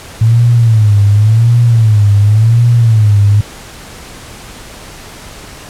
sine tone with vibrato, 110 Hz, A2, in tune, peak -4 dBFS, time 0.21-3.41 s, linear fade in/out 5 ms, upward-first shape sine, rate 0.91 Hz, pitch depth 140 cents each way, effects pink hiss -31 dBFS RMS until 5.69 s + low-pass 11000 Hz 12 dB/octave

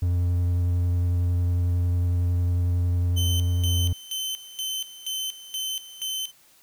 triangle tone with vibrato, 88 Hz, F2, 14 cents sharp, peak -18 dBFS, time 0.02-3.93 s, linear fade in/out 5 ms, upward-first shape sine, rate 11 Hz, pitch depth 12 cents each way
sawtooth tone with tremolo, 3069 Hz, G7, 37 cents flat, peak -24 dBFS, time 3.16-6.32 s, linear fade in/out 20 ms, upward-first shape square, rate 2.1 Hz, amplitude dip 80%
effects white hiss -57 dBFS RMS until 6.62 s

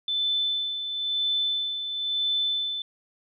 sine tone with tremolo, 3520 Hz, A7, in tune, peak -22 dBFS, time 0.08-2.82 s, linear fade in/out 2 ms, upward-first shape sine, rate 0.99 Hz, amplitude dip 55%, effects none

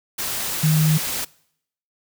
sine tone in noise, 155.56 Hz, D#3, in tune, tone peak -14 dBFS, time 0.63-0.98 s, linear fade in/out 10 ms, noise white, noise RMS -26 dBFS, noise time 0.18-1.25 s, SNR +9 dB, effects noise-tail reverb RT60 0.7 s tail -23 dB re dry

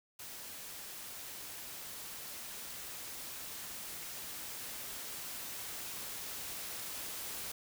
white noise with level ramp, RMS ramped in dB -47 to -42 dBFS, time 0.19-7.52 s, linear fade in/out 5 ms, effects none

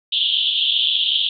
pink band-pass noise, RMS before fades -19 dBFS, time 0.12-1.29 s, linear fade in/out 2 ms, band 3000 to 3600 Hz, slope 96 dB/octave, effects none

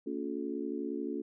harmonic tone with a mistuned harmonic, 71.1 Hz, C#2, 45 cents sharp, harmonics 3 / 4 / 5 / 6, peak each -40 / -37 / -39 / -41 dBFS, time 0.06-1.22 s, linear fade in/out 10 ms, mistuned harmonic 3, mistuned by +130 cents, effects none

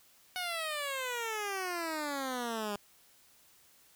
10% pulse exponential sweep, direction down, 740 to 201.2 Hz, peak -26 dBFS, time 0.36-2.76 s, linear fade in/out 0 ms, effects white hiss -63 dBFS RMS until 3.95 s

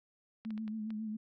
sine tone with vibrato, 217.1 Hz, A3, 23 cents flat, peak -36 dBFS, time 0.45-1.17 s, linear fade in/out 10 ms, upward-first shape sine, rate 7.3 Hz, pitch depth 42 cents each way
clicks, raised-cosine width 0.3 ms, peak -36 dBFS, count 5, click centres 0.45 / 0.506 / 0.578 / 0.679 / 0.905 s
effects none

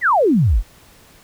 sine exponential sweep, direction down, 2120 to 36.22 Hz, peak -11 dBFS, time 0.01-0.63 s, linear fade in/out 50 ms, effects pink hiss -48 dBFS RMS until 1.23 s

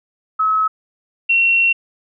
sine tone pair in turn, 1287 / 2727 Hz, E6 / F7, -42 / -42 cents, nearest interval octave + minor second, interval 1300 cents, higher second, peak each -13 / -11 dBFS, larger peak second, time 0.39-0.68 / 1.29-1.73 s, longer second, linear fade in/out 10 ms, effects none

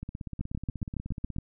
two click trains, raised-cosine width 5 ms, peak -19 / -24 dBFS, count 8 / 23, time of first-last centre 0.41-1.385 / 0.03-1.363 s, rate 7.18 / 16.5 Hz, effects none

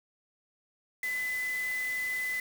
sine tone in noise, 2011 Hz, B6, 31 cents sharp, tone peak -30 dBFS, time 1.03-2.4 s, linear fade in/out 2 ms, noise white, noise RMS -44 dBFS, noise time 1.03-2.4 s, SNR +11 dB, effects none

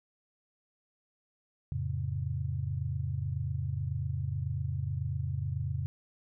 sine chord, F augmented, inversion none, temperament just, 87.31 / 109.13 / 136.42 Hz, F2 / A2 / C#3, 0 / -14 / -27 cents, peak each -35 / -36 / -34 dBFS, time 1.72-5.86 s, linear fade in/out 0 ms, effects none

